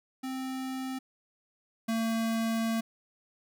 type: tone pair in turn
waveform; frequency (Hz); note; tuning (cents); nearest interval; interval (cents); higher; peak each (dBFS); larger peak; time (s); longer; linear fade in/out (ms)
square; 261.6 / 226.1; C4 / A3; 0 / +47; minor third; 253; first; -34 / -28; second; 0.23-0.99 / 1.88-2.81; second; 10
effects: none